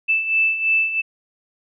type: beating tone pair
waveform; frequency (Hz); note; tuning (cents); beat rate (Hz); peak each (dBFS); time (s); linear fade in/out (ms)
sine; 2637 / 2640; E7 / E7; 0 / +2; 3; -23 / -17; 0.08-1.02; 20
effects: none